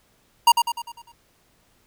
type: tone with echo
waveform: square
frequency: 942 Hz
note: A#5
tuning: 18 cents sharp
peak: -11 dBFS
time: 0.47-0.52 s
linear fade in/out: 5 ms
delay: 100 ms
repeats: 6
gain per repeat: -6 dB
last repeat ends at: 1.12 s
effects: pink hiss -62 dBFS RMS until 1.86 s